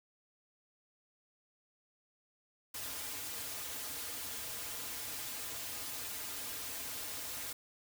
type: noise with comb filter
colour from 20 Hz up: white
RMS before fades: -42 dBFS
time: 2.74-7.53 s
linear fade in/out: 5 ms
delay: 5.3 ms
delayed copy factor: -1
effects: none